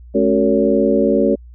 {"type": "tone cluster", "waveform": "sine", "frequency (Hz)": [215, 277.2, 373, 453.2, 563], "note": ["A3", "C#4", "F#4", "A#4", "C#5"], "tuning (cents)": [-40, 0, 14, -49, 27], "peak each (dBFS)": -18, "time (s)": [0.14, 1.36], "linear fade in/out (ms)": 20, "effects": ["added 60 Hz sine -36 dBFS peak until 1.54 s"]}